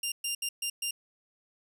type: tone bursts at uneven times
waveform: 15% pulse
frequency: 2794 Hz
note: F7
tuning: in tune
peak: -23 dBFS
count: 5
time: 0.03-0.12 / 0.24-0.35 / 0.42-0.49 / 0.62-0.7 / 0.82-0.91 s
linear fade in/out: 5 ms
effects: none